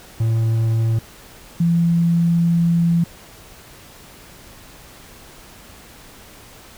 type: tone pair in turn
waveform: triangle / sine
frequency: 113 / 169.31 Hz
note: A2 / E3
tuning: +47 / +47 cents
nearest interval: perfect fifth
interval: 700 cents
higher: second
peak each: -13 dBFS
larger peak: neither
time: 0.2-0.99 / 1.6-3.04 s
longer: second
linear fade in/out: 5 ms
effects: pink hiss -43 dBFS RMS until 6.77 s